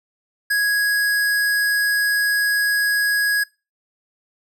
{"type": "tone", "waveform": "square", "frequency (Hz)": 1661.2, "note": "G#6", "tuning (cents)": 0, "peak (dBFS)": -17, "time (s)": [0.5, 3.44], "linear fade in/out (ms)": 10, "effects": ["noise-tail reverb RT60 0.3 s tail -25 dB re dry"]}